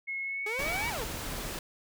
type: tone with pitch glide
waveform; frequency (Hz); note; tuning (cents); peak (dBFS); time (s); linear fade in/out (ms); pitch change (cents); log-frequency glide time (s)
sine; 2174 to 2277; C#7 to C#7; -34 to +46; -32; 0.07-0.91; 20; +80; 0.22-0.7
type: exponential two-way sweep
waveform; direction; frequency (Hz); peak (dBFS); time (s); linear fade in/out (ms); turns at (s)
sawtooth; up then down; 406.8 to 987.8 to 406.8; -31; 0.46-1.04; 5; 0.89
type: noise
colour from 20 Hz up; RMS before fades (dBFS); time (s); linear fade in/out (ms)
pink; -37; 0.59-1.59; 2
effects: none